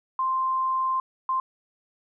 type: tone bursts at uneven times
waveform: sine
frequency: 1046.5 Hz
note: C6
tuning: in tune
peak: -22 dBFS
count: 2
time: 0.19-1 / 1.29-1.4 s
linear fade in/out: 2 ms
effects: none